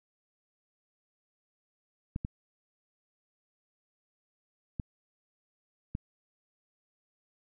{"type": "clicks", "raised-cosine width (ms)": 5, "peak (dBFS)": -21, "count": 4, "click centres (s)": [2.161, 2.249, 4.798, 5.951], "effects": []}